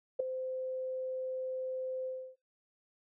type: tone with ADSR envelope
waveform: sine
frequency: 517 Hz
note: C5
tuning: 21 cents flat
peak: -23 dBFS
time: 0.19-2.36 s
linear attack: 11 ms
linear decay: 4 ms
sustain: -12 dB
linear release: 300 ms
effects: noise-tail reverb RT60 0.2 s tail -18 dB re dry